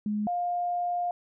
sine tone pair in turn, 209.8 / 705.7 Hz, G#3 / F5, +18 / +18 cents, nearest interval octave + major sixth, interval 2100 cents, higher second, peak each -26 dBFS, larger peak neither, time 0.06-0.27 / 0.27-1.11 s, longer second, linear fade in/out 2 ms, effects none

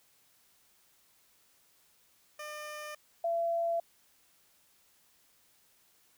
15% pulse / sine tone pair in turn, 602 / 675.7 Hz, D5 / E5, +43 / +43 cents, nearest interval major second, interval 200 cents, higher second, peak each -34 / -28 dBFS, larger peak second, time 2.39-2.95 / 3.24-3.8 s, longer neither, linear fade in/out 5 ms, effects white hiss -67 dBFS RMS until 6.17 s

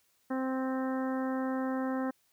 harmonic tone, 261.6 Hz, C4, in tune, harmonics 1 / 2 / 3 / 4 / 5 / 6 / 7, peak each -31 / -37 / -41 / -43 / -45 / -47 / -48 dBFS, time 0.3-2.11 s, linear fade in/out 10 ms, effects white hiss -71 dBFS RMS until 2.32 s

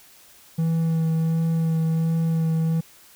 triangle tone with vibrato, 162.7 Hz, E3, 22 cents flat, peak -17 dBFS, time 0.58-2.81 s, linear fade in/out 10 ms, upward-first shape sine, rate 1.4 Hz, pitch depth 14 cents each way, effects white hiss -51 dBFS RMS until 3.15 s

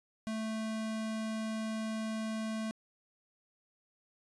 square tone, 220 Hz, A3, in tune, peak -35 dBFS, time 0.27-2.71 s, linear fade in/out 0 ms, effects resampled to 24000 Hz

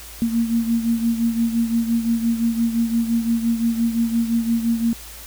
sine beating tone pair, 229.7 / 235.5 Hz, A#3 / A#3, -25 / +18 cents, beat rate 5.8 Hz, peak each -18 / -24 dBFS, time 0.22-4.93 s, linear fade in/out 0 ms, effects added 56 Hz sine -41 dBFS peak until 5.26 s + white hiss -39 dBFS RMS until 5.26 s

